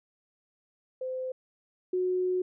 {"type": "tone pair in turn", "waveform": "sine", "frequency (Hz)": [515, 366.2], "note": ["C5", "F#4"], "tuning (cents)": [-28, -18], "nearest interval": "tritone", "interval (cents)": 590, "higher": "first", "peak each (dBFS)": [-31, -25], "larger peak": "second", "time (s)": [[1.01, 1.32], [1.93, 2.42]], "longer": "second", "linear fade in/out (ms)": 5, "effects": []}